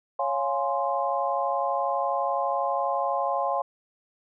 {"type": "chord", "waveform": "sine", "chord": "Db major seventh", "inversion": "none", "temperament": "equal", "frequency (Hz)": [554.4, 698.5, 830.6, 1046.5], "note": ["Db5", "F5", "Ab5", "C6"], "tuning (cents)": [0, 0, 0, 0], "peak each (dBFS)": -29, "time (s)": [0.19, 3.62], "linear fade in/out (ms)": 5, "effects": []}